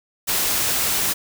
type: noise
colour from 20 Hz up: white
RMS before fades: -21 dBFS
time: 0.27-1.14 s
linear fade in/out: 20 ms
effects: none